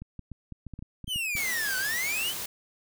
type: clicks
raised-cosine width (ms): 5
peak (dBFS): -27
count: 12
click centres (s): 0.02 / 0.193 / 0.317 / 0.523 / 0.667 / 0.737 / 0.791 / 0.825 / 1.043 / 1.079 / 1.16 / 1.353
type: exponential two-way sweep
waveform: 45% pulse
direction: down then up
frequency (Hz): 3165 to 1491 to 3165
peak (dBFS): -28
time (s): 1.07-2.34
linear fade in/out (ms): 50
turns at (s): 1.77
type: noise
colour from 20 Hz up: white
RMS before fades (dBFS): -35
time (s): 1.36-2.46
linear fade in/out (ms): 5
effects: none